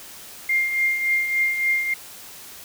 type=tone with tremolo; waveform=sine; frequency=2113 Hz; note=C7; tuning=16 cents sharp; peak=-16 dBFS; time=0.49-1.94 s; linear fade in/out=5 ms; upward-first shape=triangle; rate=3.5 Hz; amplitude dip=60%; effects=white hiss -41 dBFS RMS until 2.64 s